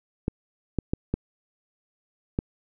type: clicks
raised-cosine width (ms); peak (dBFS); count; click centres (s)
3; -11; 5; 0.281 / 0.787 / 0.935 / 1.14 / 2.389
effects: none